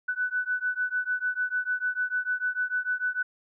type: beating tone pair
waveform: sine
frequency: 1490 / 1496.7 Hz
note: F#6 / F#6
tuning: +12 / +19 cents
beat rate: 6.7 Hz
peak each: -29 dBFS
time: 0.08-3.23 s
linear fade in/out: 10 ms
effects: none